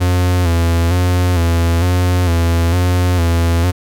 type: tone with vibrato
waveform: 45% pulse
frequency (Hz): 86.9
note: F2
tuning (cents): -8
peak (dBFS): -11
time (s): 0-3.72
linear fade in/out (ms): 20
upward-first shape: square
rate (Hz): 1.1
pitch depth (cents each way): 51
effects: none